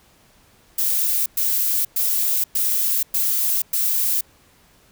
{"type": "noise bursts", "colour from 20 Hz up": "violet", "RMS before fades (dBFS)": -20, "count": 6, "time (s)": [0.78, 4.21], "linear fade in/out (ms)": 5, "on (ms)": 480, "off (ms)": 110, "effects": ["pink hiss -55 dBFS RMS until 4.91 s"]}